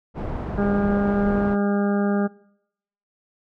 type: low-pass noise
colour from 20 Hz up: pink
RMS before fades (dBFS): -29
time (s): 0.14-1.57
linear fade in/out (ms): 50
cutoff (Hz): 850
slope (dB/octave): 12
type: harmonic tone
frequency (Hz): 202.2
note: G#3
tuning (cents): -46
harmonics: 1 / 2 / 3 / 4 / 6 / 7 / 8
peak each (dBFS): -20 / -26 / -30 / -32 / -36 / -37 / -38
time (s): 0.57-2.28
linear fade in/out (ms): 20
effects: noise-tail reverb RT60 0.8 s tail -24 dB re dry